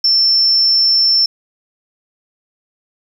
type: tone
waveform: sine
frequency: 5370 Hz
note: E8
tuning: 31 cents sharp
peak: -9 dBFS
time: 0.04-1.26 s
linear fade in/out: 5 ms
effects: 7-bit